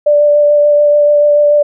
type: tone with vibrato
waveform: sine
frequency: 588 Hz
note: D5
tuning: 2 cents sharp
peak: -5 dBFS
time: 0.06-1.63 s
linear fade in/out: 10 ms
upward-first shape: sine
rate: 6.9 Hz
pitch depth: 11 cents each way
effects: none